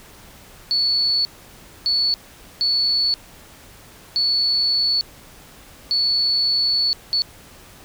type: tone bursts at uneven times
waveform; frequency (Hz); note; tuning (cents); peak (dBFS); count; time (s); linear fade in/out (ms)
sine; 4435; C#8; 0; -16; 6; 0.71-1.25 / 1.86-2.14 / 2.61-3.14 / 4.16-5.01 / 5.91-6.93 / 7.13-7.22; 0
effects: pink hiss -45 dBFS RMS until 7.84 s